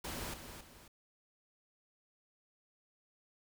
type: noise with echo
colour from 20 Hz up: pink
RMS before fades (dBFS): -42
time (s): 0.04-0.34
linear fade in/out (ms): 5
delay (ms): 270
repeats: 2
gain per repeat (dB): -8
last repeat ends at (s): 0.88
effects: none